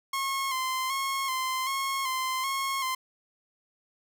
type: tone with vibrato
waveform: sawtooth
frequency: 1062 Hz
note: C6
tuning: 25 cents sharp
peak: -24 dBFS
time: 0.13-2.95 s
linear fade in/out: 5 ms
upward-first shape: square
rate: 1.3 Hz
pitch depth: 39 cents each way
effects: none